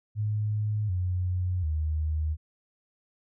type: tone with pitch steps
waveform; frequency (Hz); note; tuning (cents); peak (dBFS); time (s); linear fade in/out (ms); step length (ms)
sine; 106 / 90.69 / 77.6; G#2 / F#2 / D#2; +36 / -34 / -4; -25; 0.15-2.37; 50; 740
effects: none